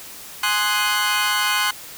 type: chord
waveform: 20% pulse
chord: Ab dominant seventh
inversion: none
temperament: equal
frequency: 830.6 / 1046.5 / 1244.5 / 1480 Hz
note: Ab5 / C6 / Eb6 / Gb6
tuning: 0 / 0 / 0 / 0 cents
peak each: -22 / -17 / -23 / -17 dBFS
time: 0.43-1.71 s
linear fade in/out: 5 ms
effects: white hiss -38 dBFS RMS until 1.97 s